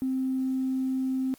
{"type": "tone with tanh clipping", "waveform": "triangle", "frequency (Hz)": 261.6, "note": "C4", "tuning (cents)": 0, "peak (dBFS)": -25, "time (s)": [0.02, 1.34], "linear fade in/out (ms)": 0, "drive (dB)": 4, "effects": ["white hiss -58 dBFS RMS until 1.38 s", "Opus 32 kbps"]}